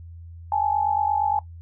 sine tone pair together, 818 / 866.6 Hz, G#5 / A5, -26 / -27 cents, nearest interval minor second, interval 99 cents, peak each -22 / -23 dBFS, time 0.52-1.39 s, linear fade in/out 2 ms, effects noise-tail reverb RT60 0.1 s tail -17 dB re dry + added 84 Hz sine -38 dBFS peak until 1.61 s

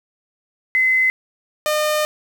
sine / sawtooth tone pair in turn, 2043 / 607.4 Hz, C7 / D#5, -42 / -42 cents, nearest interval octave + major sixth, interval 2100 cents, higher first, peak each -13 dBFS, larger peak neither, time 0.75-1.1 / 1.66-2.05 s, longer second, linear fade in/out 0 ms, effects 7-bit

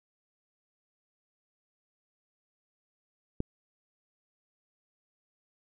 click, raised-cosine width 3 ms, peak -17 dBFS, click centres 3.404 s, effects none

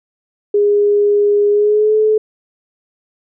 sine tone with pitch glide, 411 to 431.4 Hz, G#4 to A4, -18 to -34 cents, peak -9 dBFS, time 0.54-2.18 s, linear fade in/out 5 ms, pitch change +84 cents, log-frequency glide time 1.5-1.95 s, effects none

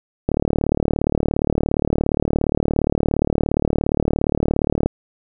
click train, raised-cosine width 2 ms, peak -4 dBFS, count 171, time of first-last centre 0.29-4.86 s, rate 37.2 Hz, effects none

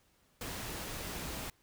pink noise, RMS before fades -41 dBFS, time 0.41-1.5 s, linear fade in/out 2 ms, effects pink hiss -70 dBFS RMS until 1.62 s

